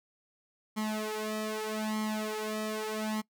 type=tone with flanger; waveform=sawtooth; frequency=215.6 Hz; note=A3; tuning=35 cents flat; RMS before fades=-34 dBFS; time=0.76-3.22 s; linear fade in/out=20 ms; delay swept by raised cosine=0.94 to 3.04 ms; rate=0.81 Hz; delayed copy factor=+0.95; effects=noise-tail reverb RT60 0.1 s tail -22 dB re dry